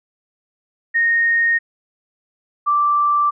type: tone pair in turn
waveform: sine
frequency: 1854 / 1171.9 Hz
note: A#6 / D6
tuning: -10 / -4 cents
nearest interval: minor sixth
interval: 794 cents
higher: first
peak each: -13 dBFS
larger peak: neither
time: 0.94-1.59 / 2.66-3.31 s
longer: neither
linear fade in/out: 20 ms
effects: none